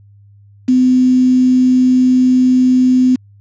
sine tone with quantisation, 254.3 Hz, C4, 49 cents flat, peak -7 dBFS, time 0.68-3.16 s, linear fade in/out 10 ms, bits 5, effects added 101 Hz sine -41 dBFS peak until 3.4 s + resampled to 16000 Hz

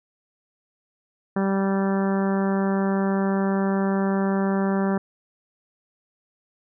harmonic tone, 194.8 Hz, G3, 11 cents flat, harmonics 1 / 2 / 3 / 4 / 5 / 6 / 7 / 8 / 9, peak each -21 / -27 / -31 / -33 / -35 / -37 / -38 / -39 / -40 dBFS, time 1.36-4.98 s, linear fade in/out 5 ms, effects none

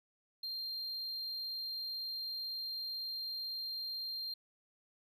triangle tone, 4186 Hz, C8, in tune, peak -37 dBFS, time 0.43-4.34 s, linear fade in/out 5 ms, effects none

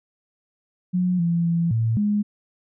sine tone with pitch steps, 180.8 / 169.8 / 168.7 / 113.2 / 207.4 Hz, F#3 / F3 / E3 / A2 / G#3, -40 / -48 / +40 / +50 / -2 cents, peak -18 dBFS, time 0.93-2.23 s, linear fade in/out 20 ms, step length 260 ms, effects none

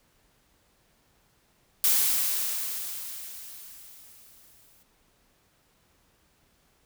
blue noise with exponential decay, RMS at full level -21 dBFS, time 1.84-4.83 s, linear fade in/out 1 ms, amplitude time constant 650 ms, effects pink hiss -66 dBFS RMS until 6.85 s

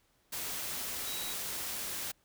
sine tone in noise, 3872 Hz, B7, 35 cents flat, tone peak -42 dBFS, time 1.06-1.34 s, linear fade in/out 10 ms, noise white, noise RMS -38 dBFS, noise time 0.32-2.12 s, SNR -7 dB, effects pink hiss -71 dBFS RMS until 2.24 s

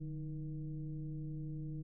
sine tone with frequency modulation, 149.2 Hz, D3, 28 cents sharp, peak -39 dBFS, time 0-1.83 s, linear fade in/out 20 ms, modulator 165 Hz, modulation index 0.8, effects none

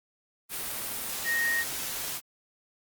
sine tone in noise, 1864.7 Hz, A#6, in tune, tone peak -25 dBFS, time 1.24-1.65 s, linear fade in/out 50 ms, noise white, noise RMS -34 dBFS, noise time 0.49-2.21 s, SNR +6 dB, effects Opus 32 kbps

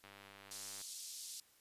click train, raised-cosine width 0.3 ms, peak -39 dBFS, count 78, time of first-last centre 0.04-0.814 s, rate 99.5 Hz
pink band-pass noise, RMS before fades -49 dBFS, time 0.51-1.4 s, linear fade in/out 2 ms, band 4300 to 11000 Hz, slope 24 dB/octave
effects white hiss -69 dBFS RMS until 1.6 s + resampled to 32000 Hz

